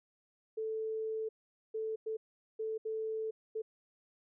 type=tone bursts at uneven times; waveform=sine; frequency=440 Hz; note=A4; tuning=in tune; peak=-34 dBFS; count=6; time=0.57-1.29 / 1.74-1.96 / 2.06-2.17 / 2.59-2.78 / 2.85-3.31 / 3.55-3.62 s; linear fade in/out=10 ms; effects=none